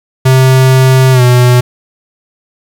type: tone with pitch glide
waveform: square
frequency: 130.81 to 123.83 Hz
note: C3 to B2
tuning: 0 to +5 cents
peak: -4 dBFS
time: 0.25-1.61 s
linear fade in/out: 10 ms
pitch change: -95 cents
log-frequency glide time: 1.12-1.22 s
effects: 7-bit